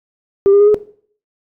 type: tone with pitch steps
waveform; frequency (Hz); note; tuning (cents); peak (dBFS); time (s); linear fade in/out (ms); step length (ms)
sine; 395.7 / 404 / 412.5 / 421.2; G4 / G#4 / G#4 / G#4; +16 / -48 / -12 / +24; -5; 0.46-0.744; 0; 71
effects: noise-tail reverb RT60 0.5 s tail -17 dB re dry + tanh soft clip ceiling -3 dBFS